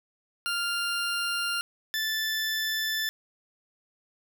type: tone pair in turn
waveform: 20% pulse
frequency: 1396.9 / 1756.6 Hz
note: F6 / A6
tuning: 0 / -3 cents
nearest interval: major third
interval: 397 cents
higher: second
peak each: -22 dBFS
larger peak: neither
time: 0.46-1.61 / 1.94-3.09 s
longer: neither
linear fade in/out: 0 ms
effects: none